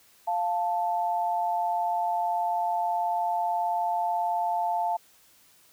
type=tone pair together; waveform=sine; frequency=698.5 / 880.1 Hz; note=F5 / A5; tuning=0 / 0 cents; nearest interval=major third; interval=400 cents; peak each=-27 dBFS; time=0.27-4.97 s; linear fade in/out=10 ms; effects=white hiss -59 dBFS RMS until 5.72 s